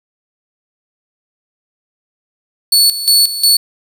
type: tone with tremolo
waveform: sawtooth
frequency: 4435 Hz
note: C#8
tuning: in tune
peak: -4 dBFS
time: 2.72-3.57 s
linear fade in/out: 5 ms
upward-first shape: square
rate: 2.8 Hz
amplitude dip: 75%
effects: 7-bit